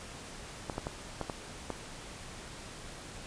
clicks, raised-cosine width 1 ms, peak -20 dBFS, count 6, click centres 0.698 / 0.781 / 0.869 / 1.213 / 1.298 / 1.703 s, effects pink hiss -46 dBFS RMS until 3.26 s + resampled to 22050 Hz

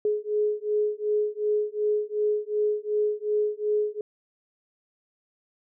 sine beating tone pair, 419.9 / 422.6 Hz, G#4 / G#4, +19 / +30 cents, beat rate 2.7 Hz, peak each -26 dBFS, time 0.05-4.01 s, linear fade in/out 2 ms, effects none

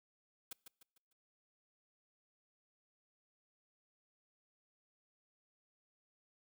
white noise with echo, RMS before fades -45 dBFS, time 0.51-0.53 s, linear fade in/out 5 ms, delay 150 ms, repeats 4, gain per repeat -8 dB, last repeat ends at 1.13 s, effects noise-tail reverb RT60 0.7 s tail -26 dB re dry

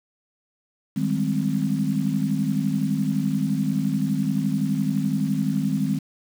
sine chord, Ab major seventh, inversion second, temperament equal, 155.56 / 196 / 207.7 / 261.6 Hz, Eb3 / G3 / Ab3 / C4, 0 / 0 / 0 / 0 cents, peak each -26 dBFS, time 0.96-5.99 s, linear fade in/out 10 ms, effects 7-bit

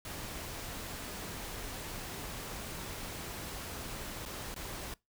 pink noise with dropouts, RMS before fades -42 dBFS, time 0.05-4.94 s, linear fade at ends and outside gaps 2 ms, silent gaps 4.253-4.259 / 4.543-4.562 s, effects noise-tail reverb RT60 0.2 s tail -23 dB re dry

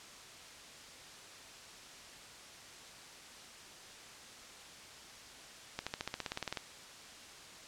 accelerating click train, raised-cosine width 0.2 ms, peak -19 dBFS, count 14, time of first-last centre 5.79-6.572 s, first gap 76 ms, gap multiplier 0.96, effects white hiss -52 dBFS RMS until 7.67 s + low-pass 7000 Hz 12 dB/octave

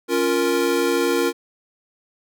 square chord, Bb minor, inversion first, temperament equal, 277.2 / 349.2 / 466.2 Hz, Db4 / F4 / Bb4, 0 / 0 / 0 cents, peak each -25 / -22 / -22 dBFS, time 0.08-1.33 s, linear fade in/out 50 ms, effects none

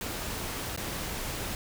pink noise with dropouts, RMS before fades -35 dBFS, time 0.01-1.55 s, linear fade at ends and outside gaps 1 ms, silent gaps 0.763-0.775 s, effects none

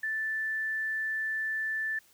sine tone, 1760 Hz, A6, in tune, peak -29 dBFS, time 0.03-1.99 s, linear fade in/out 5 ms, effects white hiss -62 dBFS RMS until 2.13 s

